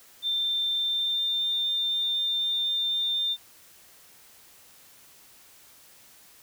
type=tone with pitch glide; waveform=sine; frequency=3577 to 3602 Hz; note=A7 to A7; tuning=+28 to +40 cents; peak=-24 dBFS; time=0.22-3.37 s; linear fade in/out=50 ms; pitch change=+12 cents; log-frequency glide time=0.86-1.26 s; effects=white hiss -54 dBFS RMS until 6.42 s